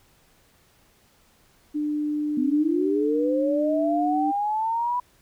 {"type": "tone", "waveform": "sine", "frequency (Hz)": 298.5, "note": "D4", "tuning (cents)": 28, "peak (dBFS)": -23, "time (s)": [1.74, 4.32], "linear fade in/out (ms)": 20}
{"type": "linear sweep", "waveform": "sine", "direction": "up", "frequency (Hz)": [239.4, 991], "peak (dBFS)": -22, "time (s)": [2.37, 5], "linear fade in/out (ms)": 5}
{"effects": ["pink hiss -60 dBFS RMS until 5.21 s"]}